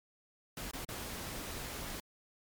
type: noise with dropouts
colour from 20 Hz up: pink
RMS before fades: -42 dBFS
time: 0.57-2 s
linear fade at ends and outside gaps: 2 ms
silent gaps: 0.712-0.734 / 0.848-0.888 s
effects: MP3 96 kbps